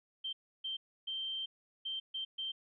sine tone bursts at uneven times, 3136 Hz, G7, in tune, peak -36 dBFS, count 6, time 0.24-0.33 / 0.64-0.77 / 1.07-1.46 / 1.85-2 / 2.14-2.25 / 2.38-2.52 s, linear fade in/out 10 ms, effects none

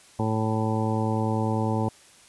harmonic tone, 110 Hz, A2, in tune, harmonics 1 / 2 / 3 / 4 / 5 / 7 / 8 / 9, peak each -26 / -28 / -32 / -33 / -34 / -34 / -33 / -38 dBFS, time 0.19-1.89 s, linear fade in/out 5 ms, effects white hiss -53 dBFS RMS until 2.28 s + resampled to 24000 Hz

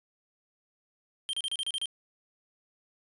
square tone bursts, 3163 Hz, G7, 15 cents sharp, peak -30 dBFS, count 8, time 1.29-1.857 s, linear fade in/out 0 ms, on 42 ms, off 33 ms, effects resampled to 24000 Hz + 12-bit

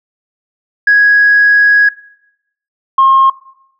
sine tone pair in turn, 1661.2 / 1071.8 Hz, G#6 / C6, 0 / +41 cents, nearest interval minor sixth, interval 759 cents, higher first, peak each -3 dBFS, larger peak neither, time 0.87-1.89 / 2.98-3.3 s, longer first, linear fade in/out 5 ms, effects noise-tail reverb RT60 0.8 s tail -20 dB re dry + tanh soft clip ceiling 0 dBFS

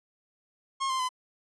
45% pulse tone with pitch steps, 1078 / 1047 / 1016 Hz, C#6 / C6 / B5, -49 / +1 / +49 cents, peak -27 dBFS, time 0.8-1.091 s, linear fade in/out 20 ms, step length 97 ms, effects resampled to 22050 Hz

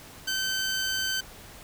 15% pulse tone, 1540 Hz, G6, 31 cents flat, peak -20 dBFS, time 0.27-1.21 s, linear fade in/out 10 ms, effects pink hiss -47 dBFS RMS until 1.63 s

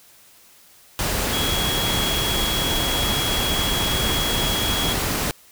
sine tone in noise, 3322 Hz, G#7, in tune, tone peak -24 dBFS, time 1.33-4.93 s, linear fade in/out 0 ms, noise pink, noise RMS -23 dBFS, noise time 0.99-5.31 s, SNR -4 dB, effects white hiss -51 dBFS RMS until 5.51 s

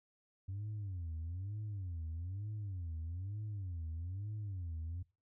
sine tone with vibrato, 92.5 Hz, F#2, in tune, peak -37 dBFS, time 0.48-5.03 s, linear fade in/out 10 ms, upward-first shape sine, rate 1.1 Hz, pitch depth 250 cents each way, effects noise-tail reverb RT60 0.3 s tail -23 dB re dry + tanh soft clip ceiling -37 dBFS

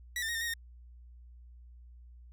sawtooth tone with pitch steps, 1940 / 1795 / 1874 / 1809 / 1880 / 1838 Hz, B6 / A6 / A#6 / A6 / A#6 / A#6, -31 / +34 / +9 / +48 / +14 / -25 cents, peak -29 dBFS, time 0.16-0.538 s, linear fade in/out 2 ms, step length 63 ms, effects added 60 Hz sine -50 dBFS peak until 2.32 s

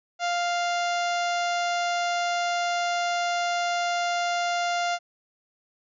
harmonic tone, 698.5 Hz, F5, in tune, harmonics 1 / 2 / 3 / 4 / 5 / 6 / 7 / 8 / 9 / 10, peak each -25 / -31 / -35 / -37 / -39 / -41 / -42 / -43 / -44 / -45 dBFS, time 0.19-4.99 s, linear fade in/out 50 ms, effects none

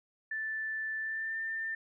sine tone with pitch glide, 1760 to 1793.9 Hz, A6 to A6, 0 to +33 cents, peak -33 dBFS, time 0.31-1.75 s, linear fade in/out 5 ms, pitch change +33 cents, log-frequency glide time 0.99-1.37 s, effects none

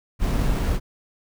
brown noise with sample-and-hold, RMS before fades -21 dBFS, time 0.19-0.8 s, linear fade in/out 50 ms, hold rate 11025 Hz, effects none

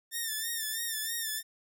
5% pulse tone with vibrato, 1797 Hz, A6, 36 cents sharp, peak -22 dBFS, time 0.11-1.43 s, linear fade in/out 50 ms, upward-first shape sine, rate 3.1 Hz, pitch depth 69 cents each way, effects none

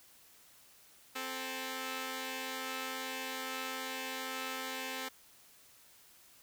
5% pulse tone pair together, 261.6 / 436.4 Hz, C4 / A4, 0 / -14 cents, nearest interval major sixth, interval 886 cents, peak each -28 / -31 dBFS, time 1.15-5.09 s, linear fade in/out 10 ms, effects white hiss -61 dBFS RMS until 6.42 s

